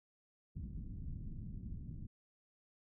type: low-pass noise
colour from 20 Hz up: pink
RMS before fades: -45 dBFS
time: 0.55-2.07 s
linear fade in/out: 10 ms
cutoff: 210 Hz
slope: 24 dB/octave
effects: none